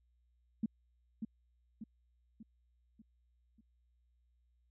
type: tone with echo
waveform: sine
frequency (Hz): 220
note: A3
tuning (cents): 0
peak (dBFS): -30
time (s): 0.63-0.66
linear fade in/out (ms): 5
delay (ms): 590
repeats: 5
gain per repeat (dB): -6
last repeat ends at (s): 3.61
effects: added 60 Hz sine -70 dBFS peak until 4.7 s